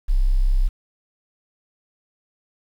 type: tone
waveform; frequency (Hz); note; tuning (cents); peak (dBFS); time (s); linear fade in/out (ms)
sine; 32.6; C1; -5; -14; 0.08-0.69; 20
effects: 8-bit